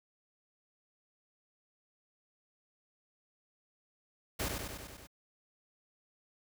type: noise with echo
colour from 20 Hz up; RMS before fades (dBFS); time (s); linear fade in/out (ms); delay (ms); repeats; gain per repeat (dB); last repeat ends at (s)
pink; -35; 4.39-4.49; 10; 97; 6; -3; 5.072
effects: none